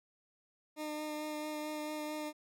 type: tone with vibrato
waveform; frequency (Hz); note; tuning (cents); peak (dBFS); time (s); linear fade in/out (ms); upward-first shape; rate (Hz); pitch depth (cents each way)
20% pulse; 303.7; D#4; -42; -33; 0.76-2.33; 50; sine; 4.5; 13
effects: none